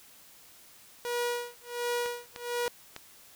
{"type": "tone with tremolo", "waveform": "sawtooth", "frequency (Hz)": 481.6, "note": "B4", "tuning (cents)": -44, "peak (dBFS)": -24, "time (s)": [1.05, 2.68], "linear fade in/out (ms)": 0, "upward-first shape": "sine", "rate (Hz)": 1.4, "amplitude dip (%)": 100}
{"type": "click train", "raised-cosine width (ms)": 0.2, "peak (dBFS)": -22, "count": 4, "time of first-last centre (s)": [2.06, 2.964], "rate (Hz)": 3.32}
{"effects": ["white hiss -55 dBFS RMS until 3.35 s"]}